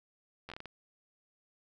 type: slowing click train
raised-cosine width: 0.3 ms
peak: -28 dBFS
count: 7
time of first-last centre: 0.49-0.657 s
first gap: 11 ms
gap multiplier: 1.37
effects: none